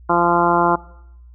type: harmonic tone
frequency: 172.6 Hz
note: F3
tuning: 20 cents flat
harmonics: 1 / 2 / 3 / 4 / 5 / 6 / 7 / 8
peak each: -25 / -20 / -25 / -21 / -20 / -19 / -24 / -23 dBFS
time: 0.09-0.76 s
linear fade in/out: 10 ms
effects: noise-tail reverb RT60 0.8 s tail -21 dB re dry + added 60 Hz sine -40 dBFS peak until 1.34 s